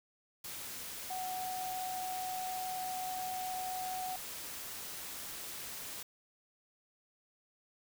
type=tone in noise; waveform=sine; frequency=742 Hz; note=F#5; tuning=5 cents sharp; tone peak=-37 dBFS; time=1.1-4.16 s; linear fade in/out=5 ms; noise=white; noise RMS=-44 dBFS; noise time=0.44-6.03 s; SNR=+4 dB; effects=none